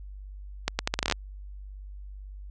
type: accelerating click train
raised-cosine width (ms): 0.2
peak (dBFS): -7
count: 11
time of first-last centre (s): 0.68-1.123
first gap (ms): 110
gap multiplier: 0.77
effects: added 49 Hz sine -39 dBFS peak until 2.5 s + resampled to 24000 Hz